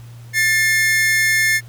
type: tone pair together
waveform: 45% pulse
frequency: 1770 / 2140 Hz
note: A6 / C7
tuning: +10 / +38 cents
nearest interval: minor third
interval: 328 cents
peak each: -16 / -17 dBFS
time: 0.33-1.61 s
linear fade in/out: 50 ms
effects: added 118 Hz sine -35 dBFS peak until 1.68 s + pink hiss -49 dBFS RMS until 1.68 s